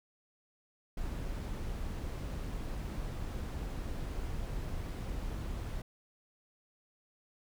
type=noise; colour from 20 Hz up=brown; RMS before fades=-38 dBFS; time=0.97-5.82 s; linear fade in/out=5 ms; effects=none